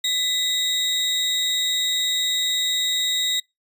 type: tone pair together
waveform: 35% pulse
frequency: 1998 / 3772 Hz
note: B6 / A#7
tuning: +20 / +20 cents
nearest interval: major seventh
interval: 1100 cents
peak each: -29 / -18 dBFS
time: 0.04-3.4 s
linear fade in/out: 5 ms
effects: noise-tail reverb RT60 0.2 s tail -26 dB re dry + resampled to 32000 Hz